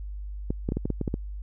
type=clicks; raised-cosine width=3 ms; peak=-14 dBFS; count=9; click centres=0.505 / 0.689 / 0.721 / 0.77 / 0.855 / 0.903 / 1.013 / 1.078 / 1.141 s; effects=added 50 Hz sine -33 dBFS peak until 1.42 s